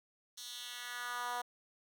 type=tone with high-pass filter sweep; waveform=10% pulse; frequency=243.8 Hz; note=B3; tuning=22 cents flat; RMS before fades=-42 dBFS; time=0.37-1.42 s; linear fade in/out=10 ms; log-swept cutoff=4700 to 760 Hz; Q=1.9; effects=none